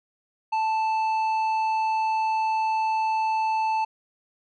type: tone with tanh clipping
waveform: sine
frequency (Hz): 880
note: A5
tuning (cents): 0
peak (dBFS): -23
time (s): 0.52-3.85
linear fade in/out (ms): 10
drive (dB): 8
effects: none